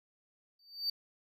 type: tone with exponential growth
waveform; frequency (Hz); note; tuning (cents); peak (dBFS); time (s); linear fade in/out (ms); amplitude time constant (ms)
triangle; 4607; D8; -34; -27; 0.59-0.9; 5; 66
effects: none